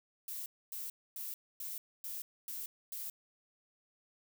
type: noise bursts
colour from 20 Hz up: violet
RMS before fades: -42 dBFS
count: 7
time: 0.28-3.1 s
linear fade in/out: 2 ms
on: 180 ms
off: 260 ms
effects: none